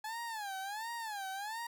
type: tone with vibrato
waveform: 30% pulse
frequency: 847 Hz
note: G#5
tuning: 34 cents sharp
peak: -36 dBFS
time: 0.04-1.67 s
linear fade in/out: 5 ms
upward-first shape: sine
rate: 1.4 Hz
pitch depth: 180 cents each way
effects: none